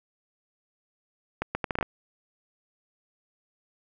accelerating click train, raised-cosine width 0.5 ms, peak -12 dBFS, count 8, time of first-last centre 1.42-1.828 s, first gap 130 ms, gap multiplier 0.71, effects none

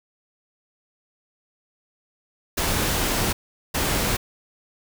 pink noise bursts at uneven times, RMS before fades -23 dBFS, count 2, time 2.57-3.33 / 3.74-4.17 s, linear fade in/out 10 ms, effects none

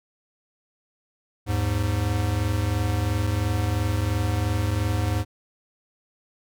square tone pair together, 80.91 / 103.83 Hz, E2 / G#2, -32 / 0 cents, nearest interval major third, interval 432 cents, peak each -27 / -24 dBFS, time 1.46-5.25 s, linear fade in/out 50 ms, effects none

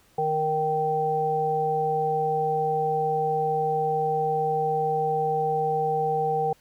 harmonic tone, 155.56 Hz, D#3, in tune, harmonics 1 / 3 / 5, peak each -33 / -26 / -24 dBFS, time 0.18-6.53 s, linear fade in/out 5 ms, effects pink hiss -60 dBFS RMS until 6.6 s

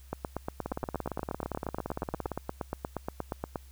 two click trains, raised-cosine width 1 ms, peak -18 / -19 dBFS, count 30 / 30, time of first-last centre 0.13-3.558 / 0.66-2.317 s, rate 8.46 / 17.5 Hz, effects added 66 Hz sine -49 dBFS peak until 3.71 s + white hiss -61 dBFS RMS until 3.71 s

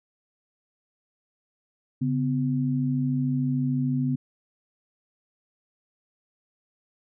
sine tone pair together, 140 / 253.5 Hz, C#3 / B3, +18 / +45 cents, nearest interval minor seventh, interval 1027 cents, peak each -25 dBFS, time 2.01-4.16 s, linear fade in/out 10 ms, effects none

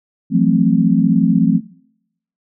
sine chord, F# half-diminished seventh, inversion third, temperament equal with one note detuned, 169.06 / 185 / 220 / 261.6 Hz, E3 / F#3 / A3 / C4, +44 / 0 / 0 / 0 cents, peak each -16 dBFS, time 0.3-1.61 s, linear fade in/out 50 ms, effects noise-tail reverb RT60 0.8 s tail -24 dB re dry

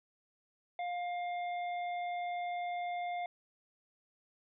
harmonic tone, 706 Hz, F5, 19 cents sharp, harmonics 1 / 3 / 5, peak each -35 / -45 / -55 dBFS, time 0.79-3.26 s, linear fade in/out 2 ms, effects none

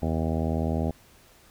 harmonic tone, 80 Hz, D#2, 49 cents sharp, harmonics 1 / 2 / 3 / 4 / 5 / 6 / 7 / 8 / 9 / 10, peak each -28 / -30 / -30 / -36 / -37 / -38 / -38 / -36 / -41 / -40 dBFS, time 0.02-0.91 s, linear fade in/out 5 ms, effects pink hiss -56 dBFS RMS until 1.5 s

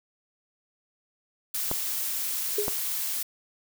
blue noise, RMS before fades -30 dBFS, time 1.54-3.23 s, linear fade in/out 5 ms
clicks, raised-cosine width 1 ms, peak -15 dBFS, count 2, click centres 1.714 / 2.681 s
sine tone with exponential decay, 415.3 Hz, G#4, in tune, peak -21 dBFS, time 2.58-2.76 s, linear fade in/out 5 ms, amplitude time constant 37 ms
effects none

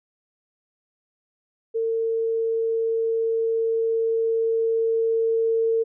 sine tone with level ramp, 452.9 Hz, A#4, 50 cents flat, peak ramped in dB -21 to -18 dBFS, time 1.74-5.84 s, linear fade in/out 20 ms, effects none

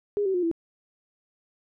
sine tone with pitch steps, 410 / 382.5 / 356.9 / 333 Hz, G#4 / G4 / F4 / E4, -22 / -42 / +38 / +18 cents, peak -22 dBFS, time 0.17-0.514 s, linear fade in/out 0 ms, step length 86 ms, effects none

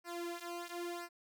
sawtooth tone with flanger, 345.9 Hz, F4, 17 cents flat, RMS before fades -43 dBFS, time 0.04-1.09 s, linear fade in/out 50 ms, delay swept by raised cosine 0.28 to 3.48 ms, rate 0.99 Hz, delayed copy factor -0.9, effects none

